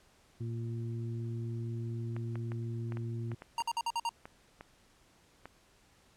harmonic tone, 115.8 Hz, A#2, 11 cents flat, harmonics 1 / 2 / 3, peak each -35 / -45 / -46 dBFS, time 0.4-3.35 s, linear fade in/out 10 ms
clicks, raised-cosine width 0.5 ms, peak -30 dBFS, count 11, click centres 2.165 / 2.356 / 2.519 / 2.922 / 2.971 / 3.317 / 3.421 / 3.604 / 4.255 / 4.609 / 5.456 s
square tone bursts, 932.3 Hz, A#5, in tune, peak -31 dBFS, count 6, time 3.58-4.092 s, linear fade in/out 2 ms, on 42 ms, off 52 ms
effects pink hiss -65 dBFS RMS until 6.16 s + low-pass 10000 Hz 12 dB/octave

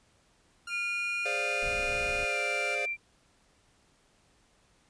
sawtooth tone, 1396.9 Hz, F6, in tune, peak -34 dBFS, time 0.67-2.75 s, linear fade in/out 5 ms
sine tone with pitch glide, 2441 to 2359 Hz, D#7 to D7, -34 to +7 cents, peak -30 dBFS, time 0.69-2.97 s, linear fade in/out 50 ms, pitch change -59 cents, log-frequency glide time 2.24-2.4 s
square chord, D half-diminished seventh, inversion second, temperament equal, 415.3 / 523.3 / 587.3 / 698.5 Hz, Ab4 / C5 / D5 / F5, 0 / 0 / 0 / 0 cents, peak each -41 / -39 / -39 / -39 dBFS, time 1.25-2.86 s, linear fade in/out 10 ms
brown noise, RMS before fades -41 dBFS, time 1.62-2.25 s, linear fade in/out 10 ms
effects pink hiss -66 dBFS RMS until 4.89 s + resampled to 22050 Hz

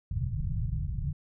white low-pass noise, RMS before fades -31 dBFS, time 0.11-1.13 s, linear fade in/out 5 ms, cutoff 150 Hz, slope 48 dB/octave, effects none

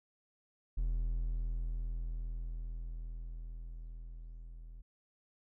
triangle tone with level ramp, 41.2 Hz, E1, in tune, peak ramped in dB -28 to -45 dBFS, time 0.77-4.82 s, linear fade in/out 10 ms, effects none

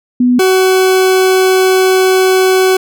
sine / 40% pulse tone pair in turn, 247.4 / 375.6 Hz, B3 / F#4, +3 / +26 cents, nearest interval perfect fifth, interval 723 cents, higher second, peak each -6 dBFS, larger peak neither, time 0.2-0.39 / 0.39-2.77 s, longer second, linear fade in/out 5 ms, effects none

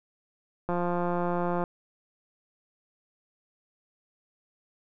click train, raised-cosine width 1 ms, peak -16 dBFS, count 167, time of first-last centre 0.69-1.639 s, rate 175 Hz, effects none

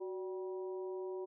harmonic tone with a mistuned harmonic, 193.4 Hz, G3, 23 cents flat, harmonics 2 / 3 / 4 / 5, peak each -39 / -51 / -57 / -53 dBFS, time 0-1.26 s, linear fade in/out 20 ms, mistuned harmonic 2, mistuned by -69 cents, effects none

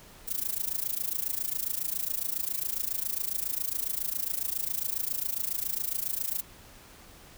violet noise with amplitude modulation, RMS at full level -28 dBFS, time 0.27-6.42 s, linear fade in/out 20 ms, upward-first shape sine, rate 27.3 Hz, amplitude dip 90%, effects pink hiss -52 dBFS RMS until 7.37 s

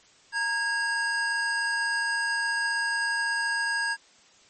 square tone pair together, 920 / 1639.3 Hz, A#5 / G#6, -23 / -23 cents, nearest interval minor seventh, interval 1000 cents, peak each -34 / -26 dBFS, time 0.32-3.97 s, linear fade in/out 50 ms, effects white hiss -57 dBFS RMS until 4.49 s + MP3 32 kbps

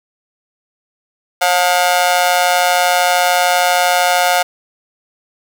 sawtooth tone with amplitude modulation, 715 Hz, F5, 41 cents sharp, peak -3 dBFS, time 1.41-4.43 s, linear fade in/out 10 ms, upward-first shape sine, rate 173 Hz, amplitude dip 95%, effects none

